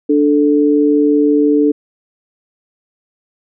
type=tone pair together; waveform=sine; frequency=293.7 / 439.5 Hz; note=D4 / A4; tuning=0 / -2 cents; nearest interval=perfect fifth; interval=698 cents; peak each=-10 / -13 dBFS; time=0.09-1.72 s; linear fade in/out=10 ms; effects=none